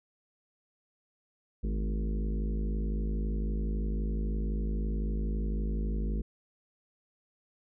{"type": "harmonic tone with a mistuned harmonic", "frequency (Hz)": 51.91, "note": "G#1", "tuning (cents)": 0, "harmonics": [1, 3, 4, 5, 6, 7, 8, 9], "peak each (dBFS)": [-29, -40, -38, -47, -49, -46, -50, -50], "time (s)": [1.63, 6.22], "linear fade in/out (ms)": 10, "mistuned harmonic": 4, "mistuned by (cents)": 51, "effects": []}